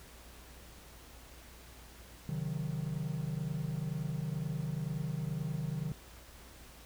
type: chord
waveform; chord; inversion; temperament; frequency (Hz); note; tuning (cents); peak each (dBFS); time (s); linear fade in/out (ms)
triangle; C diminished; none; equal with one note detuned; 133.48 / 155.56 / 185; C3 / Eb3 / Gb3; +35 / 0 / 0; -37 / -34 / -40; 2.29-5.92; 2
effects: added 59 Hz sine -55 dBFS peak until 6.85 s + pink hiss -55 dBFS RMS until 6.85 s